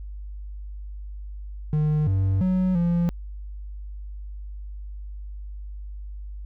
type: tone with pitch steps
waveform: triangle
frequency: 151.9 / 96.2 / 185.1 / 172.1 Hz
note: D#3 / G2 / F#3 / F3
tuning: -41 / -32 / +1 / -25 cents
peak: -17 dBFS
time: 1.73-3.09 s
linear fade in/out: 0 ms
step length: 340 ms
effects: added 50 Hz sine -33 dBFS peak until 6.45 s